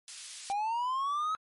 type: high-pass noise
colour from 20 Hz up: pink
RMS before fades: -44 dBFS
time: 0.08-0.52 s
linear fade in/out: 0 ms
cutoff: 3600 Hz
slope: 12 dB/octave
type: linear sweep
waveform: triangle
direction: up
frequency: 784 to 1290 Hz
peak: -27 dBFS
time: 0.5-1.35 s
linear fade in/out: 0 ms
effects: low-pass 12000 Hz 12 dB/octave + MP3 48 kbps